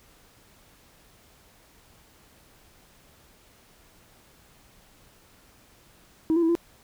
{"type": "tone with pitch steps", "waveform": "sine", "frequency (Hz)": [320, 341.5, 326.9, 340.3], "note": ["D#4", "F4", "E4", "F4"], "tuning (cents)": [49, -39, -14, -45], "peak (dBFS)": -17, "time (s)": [6.3, 6.552], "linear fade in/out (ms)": 0, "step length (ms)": 63, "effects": ["tanh soft clip ceiling -17 dBFS", "pink hiss -57 dBFS RMS until 6.83 s"]}